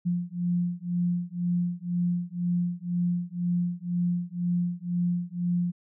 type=beating tone pair; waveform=sine; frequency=174.61 / 176.61 Hz; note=F3 / F3; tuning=0 / +20 cents; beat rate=2 Hz; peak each=-28 dBFS; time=0.05-5.72 s; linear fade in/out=20 ms; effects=none